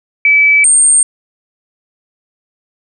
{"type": "tone pair in turn", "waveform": "sine", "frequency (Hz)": [2300, 8624], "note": ["D7", "C#9"], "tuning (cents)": [-37, -49], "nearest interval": "octave + major seventh", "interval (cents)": 2288, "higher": "second", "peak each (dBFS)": -5, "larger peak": "neither", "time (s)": [[0.25, 0.64], [0.64, 1.03]], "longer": "neither", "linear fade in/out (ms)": 2, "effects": []}